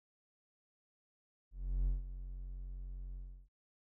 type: tone with ADSR envelope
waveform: triangle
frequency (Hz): 45.02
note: F#1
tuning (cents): -47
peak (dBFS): -27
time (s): 1.51-3.49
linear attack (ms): 360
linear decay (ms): 150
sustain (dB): -13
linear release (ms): 330
effects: none